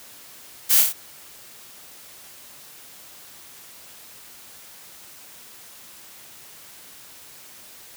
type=noise with echo; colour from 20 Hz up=blue; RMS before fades=-17 dBFS; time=0.69-0.82 s; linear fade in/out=20 ms; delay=28 ms; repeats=4; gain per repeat=-3 dB; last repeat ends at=0.932 s; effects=white hiss -45 dBFS RMS until 7.96 s + high-pass 60 Hz 12 dB/octave